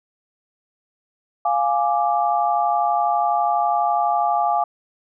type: chord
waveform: sine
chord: D diminished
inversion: first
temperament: equal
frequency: 698.5 / 830.6 / 1174.7 Hz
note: F5 / Ab5 / D6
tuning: 0 / 0 / 0 cents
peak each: -20 / -20 / -24 dBFS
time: 1.45-4.64 s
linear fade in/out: 5 ms
effects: none